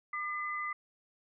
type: tone pair together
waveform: sine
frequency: 1202 / 2022 Hz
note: D6 / B6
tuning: +40 / +40 cents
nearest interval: major sixth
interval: 900 cents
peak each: -36 / -37 dBFS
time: 0.13-0.73 s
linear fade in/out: 5 ms
effects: none